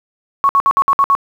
sine tone bursts, 1108 Hz, C#6, 1 cent flat, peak -8 dBFS, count 7, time 0.44-1.151 s, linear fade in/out 0 ms, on 51 ms, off 59 ms, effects 7-bit

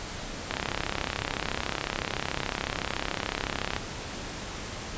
click train, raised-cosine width 0.3 ms, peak -11 dBFS, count 111, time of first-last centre 0.51-3.764 s, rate 33.8 Hz, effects pink hiss -37 dBFS RMS until 4.97 s + resampled to 16000 Hz

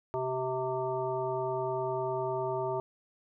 harmonic tone with a mistuned harmonic, 130 Hz, C3, 11 cents flat, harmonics 1 / 3 / 5 / 7 / 9, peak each -40 / -33 / -35 / -36 / -42 dBFS, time 0.14-2.8 s, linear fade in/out 0 ms, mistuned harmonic 3, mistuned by -15 cents, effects none

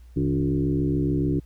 sine tone with frequency modulation, 220 Hz, A3, in tune, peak -20 dBFS, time 0.16-1.4 s, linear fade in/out 10 ms, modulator 66.9 Hz, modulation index 2.1, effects added 60 Hz sine -44 dBFS peak until 1.45 s + pink hiss -64 dBFS RMS until 1.45 s

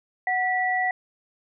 sine tone pair together, 740 / 1952.9 Hz, F#5 / B6, 0 / -20 cents, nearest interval octave + perfect fourth, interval 1680 cents, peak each -24 dBFS, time 0.27-0.91 s, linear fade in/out 2 ms, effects none

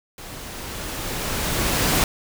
pink noise with level ramp, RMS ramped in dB -38 to -18 dBFS, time 0.18-2.04 s, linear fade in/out 2 ms, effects none

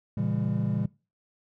triangle chord, A# diminished seventh, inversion none, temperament just, 116.54 / 139.85 / 167.82 / 201.4 Hz, A#2 / C#3 / E3 / G3, 0 / +16 / +31 / +47 cents, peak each -28 / -29 / -30 / -28 dBFS, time 0.17-0.86 s, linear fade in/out 5 ms, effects noise-tail reverb RT60 0.3 s tail -21 dB re dry

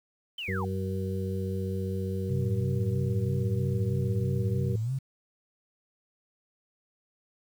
sine linear sweep, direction down, 3132 to 698.5 Hz, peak -33 dBFS, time 0.38-0.65 s, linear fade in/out 5 ms
harmonic tone, 95 Hz, F#2, 46 cents sharp, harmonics 1 / 2 / 4 / 5, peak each -31 / -34 / -37 / -38 dBFS, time 0.48-4.76 s, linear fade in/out 5 ms
sine tone with vibrato, 121 Hz, B2, 35 cents flat, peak -27 dBFS, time 2.29-4.99 s, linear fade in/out 10 ms, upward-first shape sine, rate 3.1 Hz, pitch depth 180 cents each way
effects 9-bit

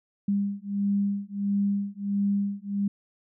sine beating tone pair, 200 / 201.5 Hz, G3 / G3, +35 / +48 cents, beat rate 1.5 Hz, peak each -27 dBFS, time 0.28-2.88 s, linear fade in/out 5 ms, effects none

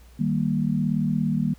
sine chord, Eb major, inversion none, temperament equal with one note detuned, 154.85 / 196 / 233.1 Hz, Eb3 / G3 / Bb3, -8 / 0 / 0 cents, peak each -25 dBFS, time 0.19-1.54 s, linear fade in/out 10 ms, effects added 60 Hz sine -47 dBFS peak until 1.58 s + pink hiss -57 dBFS RMS until 1.58 s

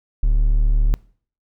triangle tone, 37.03 Hz, D1, 15 cents sharp, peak -11 dBFS, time 0.23-0.94 s, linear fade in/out 0 ms, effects noise-tail reverb RT60 0.5 s tail -23 dB re dry

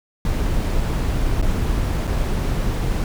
brown noise with dropouts, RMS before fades -20 dBFS, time 0.25-3.04 s, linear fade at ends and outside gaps 1 ms, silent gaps 1.415-1.425 / 2.071-2.075 s, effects none

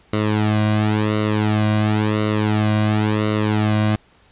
sawtooth tone with flanger, 106.7 Hz, G#2, 47 cents sharp, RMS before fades -18 dBFS, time 0.13-3.96 s, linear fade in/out 5 ms, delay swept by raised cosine 1.2 to 2.3 ms, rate 0.95 Hz, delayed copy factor -0.8, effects pink hiss -54 dBFS RMS until 4.31 s + resampled to 8000 Hz

